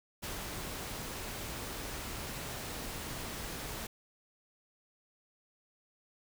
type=noise with ADSR envelope; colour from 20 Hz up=pink; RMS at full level=-39 dBFS; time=0.22-3.87 s; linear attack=20 ms; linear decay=170 ms; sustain=-2 dB; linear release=5 ms; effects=none